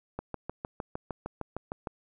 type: click train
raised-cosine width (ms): 1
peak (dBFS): -20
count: 12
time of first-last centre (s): 0.19-1.872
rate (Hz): 6.54
effects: none